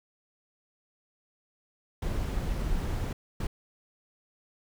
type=noise bursts at uneven times; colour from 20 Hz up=brown; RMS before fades=-30 dBFS; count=2; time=2.02-3.13 / 3.4-3.47 s; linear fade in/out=5 ms; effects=none